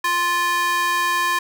square tone with high-pass filter, 349.2 Hz, F4, in tune, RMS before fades -20 dBFS, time 0.04-1.39 s, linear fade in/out 5 ms, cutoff 1300 Hz, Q 5.4, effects none

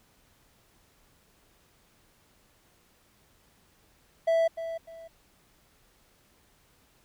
triangle tone with echo, 659.3 Hz, E5, in tune, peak -19 dBFS, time 4.27-4.48 s, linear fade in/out 10 ms, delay 300 ms, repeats 2, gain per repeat -11 dB, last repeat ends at 5.08 s, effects pink hiss -64 dBFS RMS until 7.04 s

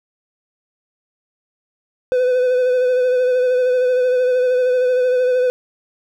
triangle tone with vibrato, 503 Hz, B4, 32 cents sharp, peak -11 dBFS, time 2.12-5.5 s, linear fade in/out 0 ms, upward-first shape sine, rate 13 Hz, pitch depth 29 cents each way, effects none

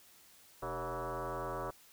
sine tone with frequency modulation, 295.4 Hz, D4, 10 cents sharp, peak -36 dBFS, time 0.62-1.71 s, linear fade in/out 10 ms, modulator 170 Hz, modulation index 6.1, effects white hiss -61 dBFS RMS until 1.92 s

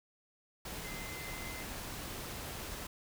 sine tone in noise, 2065 Hz, C7, 23 cents flat, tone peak -47 dBFS, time 0.84-1.63 s, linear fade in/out 5 ms, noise pink, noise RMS -43 dBFS, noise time 0.65-2.87 s, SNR -7 dB, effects none

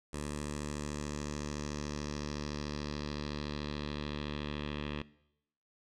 10% pulse tone with low-pass filter sweep, 73.7 Hz, D2, 7 cents sharp, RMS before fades -39 dBFS, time 0.13-5.02 s, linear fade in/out 5 ms, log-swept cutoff 8800 to 3100 Hz, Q 2.9, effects noise-tail reverb RT60 0.8 s tail -20 dB re dry

